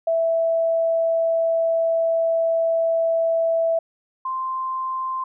sine tone pair in turn, 659.3 / 1044.4 Hz, E5 / C6, 0 / -3 cents, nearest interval minor sixth, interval 797 cents, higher second, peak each -17 / -23 dBFS, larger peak first, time 0.07-3.79 / 4.25-5.24 s, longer first, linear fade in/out 5 ms, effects none

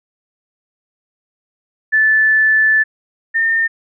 sine tone pair in turn, 1749 / 1814.7 Hz, A6 / A#6, -11 / -47 cents, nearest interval minor second, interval 64 cents, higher second, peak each -9 / -12 dBFS, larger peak first, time 1.92-2.84 / 3.34-3.68 s, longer first, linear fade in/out 20 ms, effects none

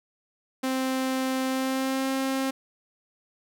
sawtooth tone with pitch glide, 261.6 to 266.8 Hz, C4 to C4, 0 to +34 cents, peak -21 dBFS, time 0.63-2.51 s, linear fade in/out 10 ms, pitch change +34 cents, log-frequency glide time 1.46-2.09 s, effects none

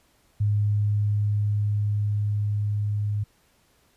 sine tone with level ramp, 103.83 Hz, G#2, in tune, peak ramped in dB -19 to -23 dBFS, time 0.4-3.24 s, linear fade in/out 10 ms, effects pink hiss -63 dBFS RMS until 3.96 s + resampled to 32000 Hz

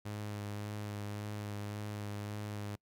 sawtooth tone with vibrato, 103.83 Hz, G#2, in tune, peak -35 dBFS, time 0.05-2.76 s, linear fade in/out 10 ms, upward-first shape sine, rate 1.8 Hz, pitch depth 17 cents each way, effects noise-tail reverb RT60 0.1 s tail -26 dB re dry

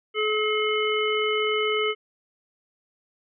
harmonic tone, 428.2 Hz, A4, 47 cents flat, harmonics 1 / 3 / 5 / 7, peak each -24 / -29 / -28 / -29 dBFS, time 0.14-1.95 s, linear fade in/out 50 ms, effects none

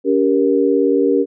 sine chord, G diminished, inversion second, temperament just, 282.2 / 392 / 470.4 Hz, Db4 / G4 / Bb4, +31 / 0 / +16 cents, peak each -16 dBFS, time 0.04-1.26 s, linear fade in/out 50 ms, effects none

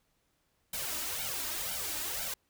white noise with flanger, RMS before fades -36 dBFS, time 0.73-2.34 s, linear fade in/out 5 ms, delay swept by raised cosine 1.3 to 3.3 ms, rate 2 Hz, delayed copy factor +0.85, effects pink hiss -75 dBFS RMS until 2.49 s

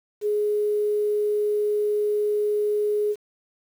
sine tone with quantisation, 418.1 Hz, G#4, 12 cents sharp, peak -20 dBFS, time 0.21-3.16 s, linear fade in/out 50 ms, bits 8, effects none

